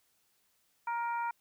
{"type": "harmonic tone", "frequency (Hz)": 469.6, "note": "A#4", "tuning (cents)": 13, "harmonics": [2, 3, 4, 5], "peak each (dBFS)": [-32, -40, -50, -47], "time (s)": [0.87, 1.31], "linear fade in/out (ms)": 5, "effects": ["white hiss -73 dBFS RMS until 1.4 s"]}